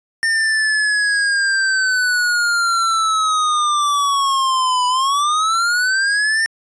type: linear two-way sweep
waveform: square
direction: down then up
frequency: 1816 to 988 to 1816 Hz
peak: -15 dBFS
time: 0.23-6.46 s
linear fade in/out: 0 ms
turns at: 4.87 s
effects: resampled to 22050 Hz